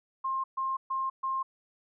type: tone bursts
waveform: sine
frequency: 1062 Hz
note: C6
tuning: 25 cents sharp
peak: -28 dBFS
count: 4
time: 0.24-1.43 s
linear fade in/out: 10 ms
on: 200 ms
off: 130 ms
effects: none